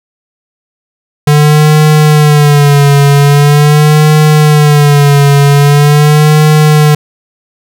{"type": "tone with vibrato", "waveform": "square", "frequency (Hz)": 147.2, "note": "D3", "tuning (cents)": 4, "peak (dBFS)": -3, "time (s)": [1.27, 6.95], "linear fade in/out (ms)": 5, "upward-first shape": "sine", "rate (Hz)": 0.43, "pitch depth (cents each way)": 67, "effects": []}